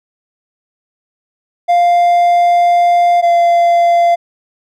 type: tone pair in turn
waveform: triangle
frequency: 698.5 / 688.9 Hz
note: F5 / F5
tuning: 0 / -24 cents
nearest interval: unison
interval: 24 cents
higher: first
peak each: -5 dBFS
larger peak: neither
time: 1.68-3.22 / 3.22-4.16 s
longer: first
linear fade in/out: 20 ms
effects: none